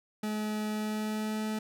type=tone with pitch glide; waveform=40% pulse; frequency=213.2 to 216.1 Hz; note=G#3 to A3; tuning=+46 to -31 cents; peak=-30 dBFS; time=0.23-1.59 s; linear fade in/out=5 ms; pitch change=+23 cents; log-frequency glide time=0.69-1.44 s; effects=none